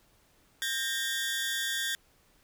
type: tone cluster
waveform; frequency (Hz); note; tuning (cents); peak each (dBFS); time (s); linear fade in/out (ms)
sawtooth; 1591 / 1848 / 3447; G6 / A#6 / A7; +25 / -16 / -36; -31; 0.62-1.95; 0
effects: pink hiss -65 dBFS RMS until 2.43 s